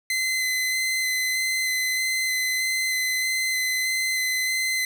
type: tone with vibrato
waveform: sawtooth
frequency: 2045 Hz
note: C7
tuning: 40 cents flat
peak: -19 dBFS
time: 0.1-4.85 s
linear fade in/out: 2 ms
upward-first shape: square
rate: 1.6 Hz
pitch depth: 8 cents each way
effects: none